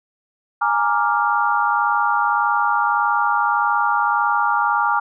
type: chord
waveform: sine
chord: Bb dominant seventh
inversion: third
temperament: equal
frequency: 830.6 / 932.3 / 1174.7 / 1396.9 Hz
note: Ab5 / Bb5 / D6 / F6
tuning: 0 / 0 / 0 / 0 cents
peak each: -21 dBFS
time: 0.61-5 s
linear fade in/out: 10 ms
effects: none